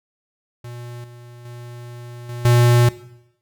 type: tone with level steps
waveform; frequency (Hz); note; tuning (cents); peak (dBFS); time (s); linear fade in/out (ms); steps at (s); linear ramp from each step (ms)
square; 120.4; B2; -44; -33 / -40 / -35 / -29 / -12; 0.64-2.89; 5; 1.04 / 1.45 / 2.29 / 2.45; 2
effects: noise-tail reverb RT60 0.8 s tail -17 dB re dry